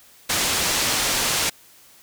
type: low-pass noise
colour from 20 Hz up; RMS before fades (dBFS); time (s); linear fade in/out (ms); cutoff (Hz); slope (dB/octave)
white; -22; 0.29-1.5; 10; 7700; 12
effects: white hiss -51 dBFS RMS until 2.02 s